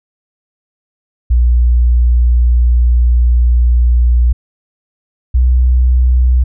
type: tone pair in turn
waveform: sine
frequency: 60 / 62.32 Hz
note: B1 / B1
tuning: -49 / +16 cents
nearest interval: minor second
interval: 65 cents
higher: second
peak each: -6 dBFS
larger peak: neither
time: 1.3-4.33 / 5.34-6.44 s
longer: first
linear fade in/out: 10 ms
effects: none